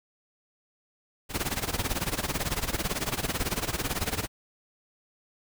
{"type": "noise with tremolo", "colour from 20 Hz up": "pink", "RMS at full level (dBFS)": -27, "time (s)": [1.29, 4.28], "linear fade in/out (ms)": 50, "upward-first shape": "sine", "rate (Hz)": 18, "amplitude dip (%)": 85, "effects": []}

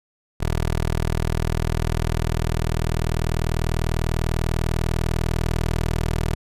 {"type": "tone", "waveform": "15% pulse", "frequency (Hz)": 40.11, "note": "E1", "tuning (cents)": -47, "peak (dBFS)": -14, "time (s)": [0.4, 6.35], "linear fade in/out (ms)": 10, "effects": ["resampled to 32000 Hz"]}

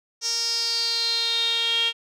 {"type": "tone with band-pass filter sweep", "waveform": "sawtooth", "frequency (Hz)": 461.9, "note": "A#4", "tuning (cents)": -16, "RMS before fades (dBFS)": -24, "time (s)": [0.21, 1.93], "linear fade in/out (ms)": 50, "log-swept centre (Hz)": [5700, 3100], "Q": 8.6, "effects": []}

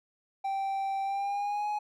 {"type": "tone with pitch glide", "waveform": "triangle", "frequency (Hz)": [781, 837.1], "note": ["G5", "G#5"], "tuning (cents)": [-7, 13], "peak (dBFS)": -27, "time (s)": [0.44, 1.79], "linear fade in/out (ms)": 10, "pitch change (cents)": 120, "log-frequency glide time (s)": [1.03, 1.68], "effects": []}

